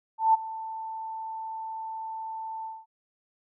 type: tone with ADSR envelope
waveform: sine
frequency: 888 Hz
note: A5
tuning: 16 cents sharp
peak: -15 dBFS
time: 0.18-2.86 s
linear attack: 160 ms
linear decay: 17 ms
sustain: -18 dB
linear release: 210 ms
effects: none